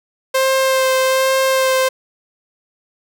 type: tone with vibrato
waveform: sawtooth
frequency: 526 Hz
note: C5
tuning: 9 cents sharp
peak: -9 dBFS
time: 0.34-1.89 s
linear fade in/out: 10 ms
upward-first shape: sine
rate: 1.2 Hz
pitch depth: 13 cents each way
effects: none